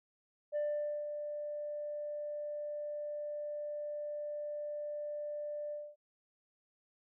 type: tone with ADSR envelope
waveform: sine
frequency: 592 Hz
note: D5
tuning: 14 cents sharp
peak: -29 dBFS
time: 0.52-5.96 s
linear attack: 41 ms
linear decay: 490 ms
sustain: -8 dB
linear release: 240 ms
effects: tanh soft clip ceiling -30 dBFS